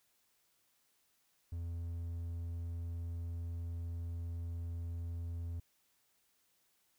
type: tone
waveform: triangle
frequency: 84.7 Hz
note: E2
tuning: 48 cents sharp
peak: -36 dBFS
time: 1.52-5.6 s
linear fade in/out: 5 ms
effects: white hiss -75 dBFS RMS until 6.98 s